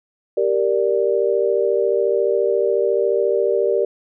sine chord, G minor, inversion none, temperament equal, 392 / 466.2 / 587.3 Hz, G4 / Bb4 / D5, 0 / 0 / 0 cents, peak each -19 / -19 / -21 dBFS, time 0.37-3.85 s, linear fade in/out 5 ms, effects none

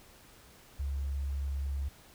sine tone, 69.3 Hz, C#2, in tune, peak -31 dBFS, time 0.79-1.89 s, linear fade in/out 10 ms, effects pink hiss -57 dBFS RMS until 2.14 s

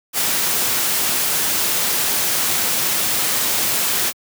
white noise, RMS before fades -19 dBFS, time 0.13-4.13 s, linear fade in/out 50 ms, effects high-pass 100 Hz 12 dB/octave

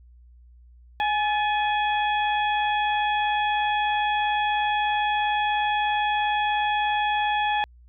harmonic tone with a mistuned harmonic, 836 Hz, G#5, 11 cents sharp, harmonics 1 / 2 / 3 / 4, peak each -22 / -29 / -32 / -33 dBFS, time 1-7.64 s, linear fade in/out 0 ms, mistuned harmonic 2, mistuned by +62 cents, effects added 60 Hz sine -48 dBFS peak until 7.88 s

